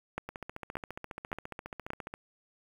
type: two click trains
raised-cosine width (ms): 0.5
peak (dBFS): -18 / -24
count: 4 / 28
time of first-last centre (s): 0.18-1.904 / 0.29-2.139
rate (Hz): 1.74 / 14.6
effects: 8-bit